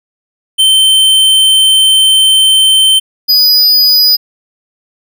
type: tone pair in turn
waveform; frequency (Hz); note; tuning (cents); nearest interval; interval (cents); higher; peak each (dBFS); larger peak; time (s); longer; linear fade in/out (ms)
square; 3100 / 4949; G7 / D#8; -20 / -10; minor sixth; 810; second; -5; neither; 0.58-3 / 3.28-4.17; first; 20
effects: none